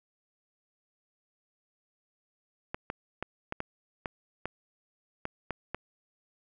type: clicks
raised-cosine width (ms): 0.5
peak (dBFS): -18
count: 10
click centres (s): 2.745 / 2.901 / 3.226 / 3.524 / 3.604 / 4.058 / 4.456 / 5.254 / 5.507 / 5.746
effects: none